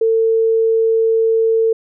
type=tone; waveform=sine; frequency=450 Hz; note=A4; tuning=39 cents sharp; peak=-11 dBFS; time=0.01-1.73 s; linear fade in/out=5 ms; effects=none